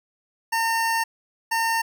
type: tone pair in turn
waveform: 25% pulse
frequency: 910 / 910 Hz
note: A#5 / A#5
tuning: -42 / -42 cents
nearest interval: unison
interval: 0 cents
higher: neither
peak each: -17 dBFS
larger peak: neither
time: 0.52-1.04 / 1.51-1.82 s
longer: first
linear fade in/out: 10 ms
effects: none